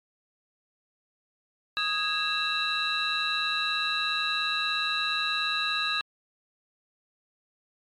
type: tone cluster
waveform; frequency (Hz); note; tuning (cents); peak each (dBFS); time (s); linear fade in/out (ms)
sine; 1250 / 1650 / 2679 / 3828 / 3985; D#6 / G#6 / E7 / A#7 / B7; +8 / -12 / +27 / +45 / +15; -31; 1.77-6.01; 0
effects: tanh soft clip ceiling -17 dBFS + MP3 64 kbps